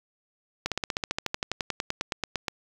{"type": "slowing click train", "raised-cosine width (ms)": 0.2, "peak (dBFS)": -10, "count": 22, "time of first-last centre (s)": [0.66, 2.482], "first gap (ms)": 57, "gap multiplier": 1.04, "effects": ["7-bit"]}